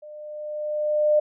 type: tone with level ramp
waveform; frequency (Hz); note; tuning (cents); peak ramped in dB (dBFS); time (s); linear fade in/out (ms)
sine; 602; D5; +43; -39 to -14; 0.02-1.2; 10
effects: none